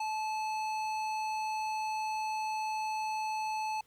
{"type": "tone with tanh clipping", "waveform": "sine", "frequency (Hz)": 867, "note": "A5", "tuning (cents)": -26, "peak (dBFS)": -34, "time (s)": [0, 3.81], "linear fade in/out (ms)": 5, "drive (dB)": 16, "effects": ["pink hiss -67 dBFS RMS until 3.86 s"]}